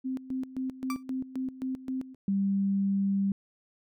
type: tone with tremolo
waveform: sine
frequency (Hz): 260.5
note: C4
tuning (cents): -7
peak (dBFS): -29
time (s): 0.04-2.15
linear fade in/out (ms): 20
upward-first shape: square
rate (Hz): 3.8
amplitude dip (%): 80
type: tone with exponential decay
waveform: 35% pulse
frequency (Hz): 1169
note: D6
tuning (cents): -8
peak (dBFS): -28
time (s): 0.9-1.03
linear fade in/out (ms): 1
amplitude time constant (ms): 27
type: tone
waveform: sine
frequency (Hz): 196.9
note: G3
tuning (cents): +8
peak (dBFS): -24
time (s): 2.28-3.32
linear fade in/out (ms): 2
effects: none